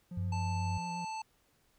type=tone with vibrato; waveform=triangle; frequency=174.2 Hz; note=F3; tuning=4 cents flat; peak=-38 dBFS; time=0.11-1.05 s; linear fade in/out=5 ms; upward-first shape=sine; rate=8.3 Hz; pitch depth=29 cents each way
type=tone; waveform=sine; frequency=95 Hz; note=F#2; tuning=46 cents sharp; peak=-32 dBFS; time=0.17-0.78 s; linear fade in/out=5 ms
type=harmonic tone; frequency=880 Hz; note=A5; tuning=in tune; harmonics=1 / 3 / 5 / 7 / 9; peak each=-37 / -47 / -51 / -54 / -56 dBFS; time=0.32-1.22 s; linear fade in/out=5 ms
effects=pink hiss -71 dBFS RMS until 1.78 s